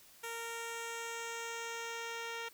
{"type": "tone with low-pass filter sweep", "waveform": "10% pulse", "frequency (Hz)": 462.2, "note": "A#4", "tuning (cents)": -15, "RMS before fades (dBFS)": -42, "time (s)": [0.23, 2.49], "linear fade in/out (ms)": 10, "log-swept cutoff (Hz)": [11000, 4800], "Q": 1.7, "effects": ["white hiss -60 dBFS RMS until 2.53 s"]}